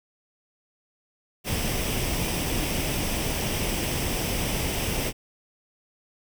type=noise with comb filter; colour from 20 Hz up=pink; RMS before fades=-27 dBFS; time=1.44-5.13 s; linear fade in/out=50 ms; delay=0.36 ms; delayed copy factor=+0.5; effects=none